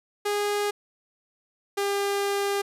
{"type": "tone pair in turn", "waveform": "sawtooth", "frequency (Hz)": [411.4, 400.8], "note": ["G#4", "G4"], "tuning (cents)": [-16, 38], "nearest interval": "unison", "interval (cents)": 46, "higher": "first", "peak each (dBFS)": -20, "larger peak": "neither", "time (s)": [[0.25, 0.71], [1.77, 2.62]], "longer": "second", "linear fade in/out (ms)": 10, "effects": ["resampled to 32000 Hz"]}